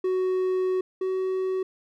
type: tone pair in turn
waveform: triangle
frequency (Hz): 371.6 / 375.9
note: F#4 / F#4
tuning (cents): +7 / +27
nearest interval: unison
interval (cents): 20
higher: second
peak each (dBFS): -20 / -22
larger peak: first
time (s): 0.04-0.81 / 1.01-1.63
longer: first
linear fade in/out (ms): 5
effects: none